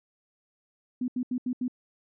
sine tone bursts, 250 Hz, B3, 21 cents sharp, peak -26 dBFS, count 5, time 1.01-1.681 s, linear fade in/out 5 ms, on 71 ms, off 79 ms, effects none

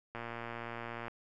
click train, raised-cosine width 0.5 ms, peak -26 dBFS, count 110, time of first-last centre 0.15-1.082 s, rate 117 Hz, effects none

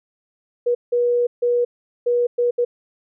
sine tone bursts at uneven times, 483.1 Hz, B4, 38 cents flat, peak -15 dBFS, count 6, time 0.66-0.75 / 0.92-1.27 / 1.42-1.65 / 2.06-2.27 / 2.38-2.51 / 2.58-2.65 s, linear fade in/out 10 ms, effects none

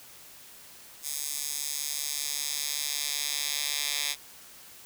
10% pulse tone with high-pass filter sweep, 145.2 Hz, D3, 19 cents flat, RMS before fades -32 dBFS, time 1.02-4.16 s, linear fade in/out 50 ms, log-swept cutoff 7200 to 3400 Hz, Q 1, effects white hiss -50 dBFS RMS until 4.85 s

